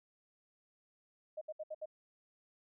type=tone bursts; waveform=sine; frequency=620 Hz; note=D#5; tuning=6 cents flat; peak=-39 dBFS; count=5; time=1.37-1.858 s; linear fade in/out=10 ms; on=44 ms; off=67 ms; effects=none